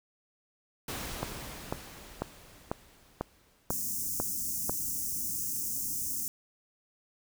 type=noise with exponential decay; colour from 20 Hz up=pink; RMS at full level=-36 dBFS; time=0.88-4.47 s; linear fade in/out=5 ms; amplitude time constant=780 ms
type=click train; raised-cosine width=1 ms; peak=-16 dBFS; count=8; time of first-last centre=1.23-4.695 s; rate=2.02 Hz
type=band-stop noise; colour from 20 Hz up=white; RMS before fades=-34 dBFS; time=3.7-6.28 s; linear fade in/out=0 ms; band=310 to 5700 Hz; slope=48 dB/octave
effects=none